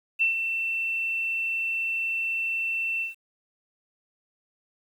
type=tone with ADSR envelope; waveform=sine; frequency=2686 Hz; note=E7; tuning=32 cents sharp; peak=-18 dBFS; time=0.19-3.15 s; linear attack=28 ms; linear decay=120 ms; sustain=-7 dB; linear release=140 ms; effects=9-bit